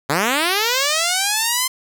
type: linear sweep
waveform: 5% pulse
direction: up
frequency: 130.5 to 1046.5 Hz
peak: -5 dBFS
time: 0.09-1.68 s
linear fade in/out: 10 ms
effects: none